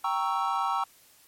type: chord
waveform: triangle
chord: G diminished seventh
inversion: none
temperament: equal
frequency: 784 / 932.3 / 1108.7 / 1318.5 Hz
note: G5 / Bb5 / Db6 / Fb6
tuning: 0 / 0 / 0 / 0 cents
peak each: -29 dBFS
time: 0.04-0.84 s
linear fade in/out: 5 ms
effects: white hiss -58 dBFS RMS until 1.27 s + MP3 64 kbps